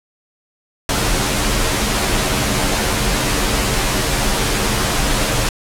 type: noise with comb filter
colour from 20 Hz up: pink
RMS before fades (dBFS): -17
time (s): 0.89-5.49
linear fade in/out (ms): 2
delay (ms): 12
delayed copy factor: -0.85
effects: low-pass 11000 Hz 12 dB/octave